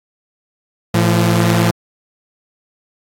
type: tone pair together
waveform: sawtooth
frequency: 111.1 / 171.54 Hz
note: A2 / F3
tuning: +17 / -31 cents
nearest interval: minor sixth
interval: 752 cents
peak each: -10 dBFS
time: 0.94-1.71 s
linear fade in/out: 5 ms
effects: AAC 48 kbps